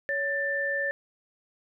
sine tone pair together, 559.4 / 1776 Hz, C#5 / A6, +16 / +16 cents, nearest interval octave + minor sixth, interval 2000 cents, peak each -31 / -27 dBFS, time 0.09-0.91 s, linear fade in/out 0 ms, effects none

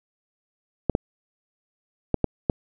clicks, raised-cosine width 2 ms, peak -6 dBFS, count 5, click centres 0.897 / 0.951 / 2.143 / 2.243 / 2.498 s, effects none

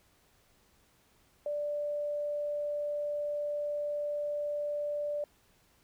sine tone, 587.3 Hz, D5, in tune, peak -31 dBFS, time 1.46-5.24 s, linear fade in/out 2 ms, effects pink hiss -67 dBFS RMS until 5.83 s

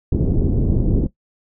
pink low-pass noise, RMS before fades -17 dBFS, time 0.12-1.07 s, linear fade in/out 5 ms, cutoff 380 Hz, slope 24 dB/octave, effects noise-tail reverb RT60 0.1 s tail -17 dB re dry

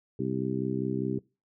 harmonic tone, 65 Hz, C2, 11 cents flat, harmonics 2 / 3 / 4 / 5 / 6, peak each -34 / -34 / -34 / -34 / -34 dBFS, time 0.19-1.19 s, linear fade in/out 5 ms, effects noise-tail reverb RT60 0.3 s tail -24 dB re dry

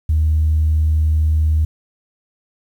sine tone, 77.78 Hz, D#2, in tune, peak -11 dBFS, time 0.09-1.65 s, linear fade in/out 5 ms, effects tanh soft clip ceiling -8 dBFS + 8-bit

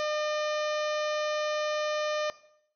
harmonic tone with a mistuned harmonic, 605 Hz, D#5, 49 cents flat, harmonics 1 / 2 / 3 / 4 / 5 / 6 / 7 / 8 / 9 / 10, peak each -29 / -35 / -39 / -41 / -43 / -45 / -46 / -47 / -48 / -49 dBFS, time 0-2.3 s, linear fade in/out 0 ms, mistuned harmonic 7, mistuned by -26 cents, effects noise-tail reverb RT60 0.7 s tail -17 dB re dry

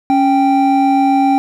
triangle tone pair together, 277.2 / 784 Hz, C#4 / G5, 0 / 0 cents, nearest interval octave + tritone, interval 1800 cents, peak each -10 dBFS, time 0.1-1.38 s, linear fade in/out 0 ms, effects none

